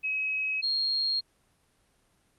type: tone pair in turn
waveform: sine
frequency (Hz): 2552 / 4248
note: D#7 / C8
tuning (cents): +43 / +25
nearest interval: major sixth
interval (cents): 882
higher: second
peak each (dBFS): -27 / -25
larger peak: second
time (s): 0.03-0.62 / 0.62-1.21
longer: neither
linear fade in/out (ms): 20
effects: pink hiss -68 dBFS RMS until 2.38 s + Opus 32 kbps